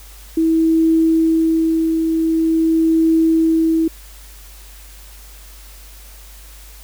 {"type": "tone with tremolo", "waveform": "sine", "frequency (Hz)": 324.2, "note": "E4", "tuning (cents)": -29, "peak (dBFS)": -10, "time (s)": [0.37, 3.88], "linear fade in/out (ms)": 5, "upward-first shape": "triangle", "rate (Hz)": 0.45, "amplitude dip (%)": 40, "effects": ["added 50 Hz sine -38 dBFS peak until 6.83 s", "white hiss -43 dBFS RMS until 6.83 s"]}